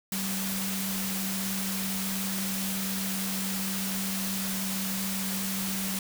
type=tone in noise; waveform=sine; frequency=192.6 Hz; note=G3; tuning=30 cents flat; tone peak=-32 dBFS; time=0.12-5.99 s; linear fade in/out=2 ms; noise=white; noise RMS=-33 dBFS; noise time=0.12-5.99 s; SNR=-2 dB; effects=none